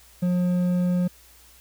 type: tone with hard clipping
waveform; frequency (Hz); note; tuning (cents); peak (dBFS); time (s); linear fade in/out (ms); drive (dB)
triangle; 178.9; F3; +42; -21; 0.22-1.08; 10; 9
effects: added 60 Hz sine -56 dBFS peak until 1.6 s + white hiss -53 dBFS RMS until 1.6 s